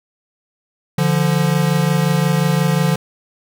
square tone pair together, 146.83 / 172.48 Hz, D3 / F3, 0 / -21 cents, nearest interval minor third, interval 279 cents, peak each -17 dBFS, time 0.98-2.96 s, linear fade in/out 5 ms, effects none

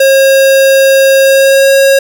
square tone with pitch glide, 540 to 545.6 Hz, C#5 to C#5, -45 to -28 cents, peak -4 dBFS, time 0-1.99 s, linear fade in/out 5 ms, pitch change +17 cents, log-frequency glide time 1.23-1.72 s, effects none

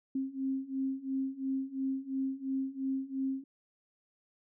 sine beating tone pair, 265.6 / 268.5 Hz, C4 / C4, +26 / +45 cents, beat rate 2.9 Hz, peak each -36 / -34 dBFS, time 0.15-3.44 s, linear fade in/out 5 ms, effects none

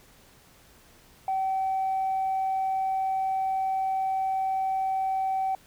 sine tone, 766 Hz, G5, 40 cents flat, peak -23 dBFS, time 1.28-5.55 s, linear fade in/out 2 ms, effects tanh soft clip ceiling -21 dBFS + pink hiss -56 dBFS RMS until 5.66 s

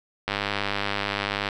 click train, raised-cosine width 0.3 ms, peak -9 dBFS, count 123, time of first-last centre 0.28-1.488 s, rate 101 Hz, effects none

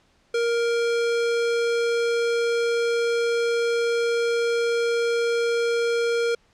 square tone, 468.2 Hz, A#4, 8 cents sharp, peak -21 dBFS, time 0.34-6.35 s, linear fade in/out 5 ms, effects pink hiss -62 dBFS RMS until 6.53 s + low-pass 6000 Hz 12 dB/octave

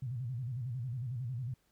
sine tone with vibrato, 123.47 Hz, B2, in tune, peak -35 dBFS, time 0.02-1.54 s, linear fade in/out 5 ms, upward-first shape square, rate 11 Hz, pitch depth 120 cents each way, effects pink hiss -74 dBFS RMS until 1.71 s

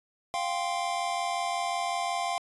square chord, F suspended second, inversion none, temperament equal, 698.5 / 784 / 1046.5 Hz, F5 / G5 / C6, 0 / 0 / 0 cents, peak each -32 / -34 / -35 dBFS, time 0.34-2.38 s, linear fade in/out 0 ms, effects resampled to 24000 Hz

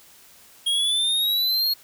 square exponential sweep, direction up, 3253 to 4317 Hz, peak -20 dBFS, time 0.66-1.74 s, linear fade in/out 10 ms, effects white hiss -51 dBFS RMS until 1.83 s

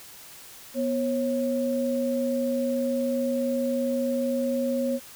sine tone pair together, 244.6 / 544 Hz, B3 / C#5, -16 / -33 cents, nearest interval octave + major second, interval 1383 cents, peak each -26 / -26 dBFS, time 0.74-5 s, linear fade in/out 50 ms, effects white hiss -46 dBFS RMS until 5.15 s

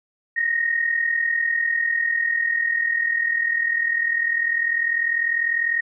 sine tone pair together, 1855.9 / 1896 Hz, A#6 / A#6, -8 / +29 cents, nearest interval unison, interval 37 cents, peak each -20 / -25 dBFS, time 0.36-5.81 s, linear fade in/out 10 ms, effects none

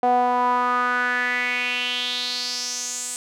sawtooth tone with band-pass filter sweep, 246.9 Hz, B3, in tune, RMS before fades -23 dBFS, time 0.03-3.16 s, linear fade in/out 0 ms, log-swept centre 690 to 8200 Hz, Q 4.9, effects none

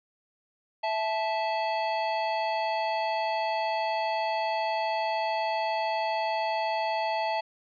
square tone pair together, 659.3 / 872 Hz, E5 / A5, 0 / -16 cents, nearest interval perfect fourth, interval 484 cents, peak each -31 / -29 dBFS, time 0.83-7.41 s, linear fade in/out 10 ms, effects resampled to 11025 Hz

